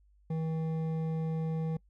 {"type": "tone with hard clipping", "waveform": "triangle", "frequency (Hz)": 160.5, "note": "E3", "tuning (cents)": -46, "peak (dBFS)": -32, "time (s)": [0.3, 1.77], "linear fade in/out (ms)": 5, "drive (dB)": 13, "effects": ["noise-tail reverb RT60 0.1 s tail -24 dB re dry", "added 50 Hz sine -61 dBFS peak until 1.89 s"]}